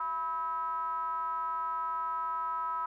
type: ring-modulated tone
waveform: triangle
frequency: 152.9 Hz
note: D#3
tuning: 30 cents flat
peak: -26 dBFS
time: 0-2.86 s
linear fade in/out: 5 ms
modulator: 1140 Hz
effects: none